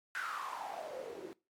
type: noise with band-pass filter sweep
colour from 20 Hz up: white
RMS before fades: -42 dBFS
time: 0.15-1.33 s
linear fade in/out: 0 ms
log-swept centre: 1600 to 330 Hz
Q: 7.2
effects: noise-tail reverb RT60 0.3 s tail -22 dB re dry + MP3 96 kbps